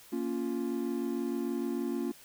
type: chord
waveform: triangle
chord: Bb minor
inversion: none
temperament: just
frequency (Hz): 233.1 / 279.7 / 349.6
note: Bb3 / Db4 / F4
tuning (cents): 0 / +16 / +2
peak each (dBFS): -33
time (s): 0.12-2.12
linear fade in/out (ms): 10
effects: white hiss -55 dBFS RMS until 2.24 s